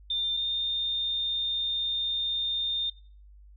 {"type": "tone pair in turn", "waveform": "sine", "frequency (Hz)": [3597, 3632], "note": ["A7", "A#7"], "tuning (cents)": [37, -46], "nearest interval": "unison", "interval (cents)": 17, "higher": "second", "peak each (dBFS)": -26, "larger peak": "neither", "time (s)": [[0.1, 0.37], [0.37, 2.9]], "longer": "second", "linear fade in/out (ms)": 5, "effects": ["noise-tail reverb RT60 0.4 s tail -18 dB re dry", "added 50 Hz sine -49 dBFS peak until 3.56 s"]}